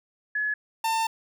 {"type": "tone pair in turn", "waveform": ["sine", "45% pulse"], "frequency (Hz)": [1700, 897.7], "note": ["G#6", "A5"], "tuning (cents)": [40, 34], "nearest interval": "major seventh", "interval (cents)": 1106, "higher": "first", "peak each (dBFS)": [-24, -23], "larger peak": "second", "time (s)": [[0.35, 0.54], [0.84, 1.07]], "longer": "second", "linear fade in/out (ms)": 5, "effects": []}